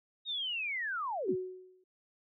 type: linear sweep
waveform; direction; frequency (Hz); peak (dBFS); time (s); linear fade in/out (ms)
sine; down; 3772 to 79.9; -33; 0.25-1.36; 50
type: tone with exponential decay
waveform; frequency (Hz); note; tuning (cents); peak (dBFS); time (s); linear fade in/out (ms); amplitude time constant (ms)
sine; 370; F#4; 0; -26; 1.28-1.84; 5; 120
effects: none